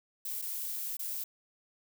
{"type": "noise with dropouts", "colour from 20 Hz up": "violet", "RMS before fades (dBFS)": -37, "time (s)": [0.25, 1.24], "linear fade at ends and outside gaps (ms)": 5, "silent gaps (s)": [[0.417, 0.422], [0.969, 0.992]], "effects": []}